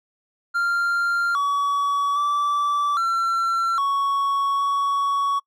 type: tone with pitch steps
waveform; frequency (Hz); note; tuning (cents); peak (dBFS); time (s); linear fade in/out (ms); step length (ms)
triangle; 1391 / 1134 / 1161 / 1355 / 1113 / 1120; F6 / C#6 / D6 / E6 / C#6 / C#6; -7 / +39 / -20 / +47 / +7 / +18; -17; 0.54-5.4; 20; 810
effects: noise-tail reverb RT60 0.1 s tail -25 dB re dry